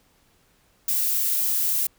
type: noise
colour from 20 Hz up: violet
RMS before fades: -23 dBFS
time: 0.88-1.87 s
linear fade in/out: 5 ms
effects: pink hiss -62 dBFS RMS until 1.98 s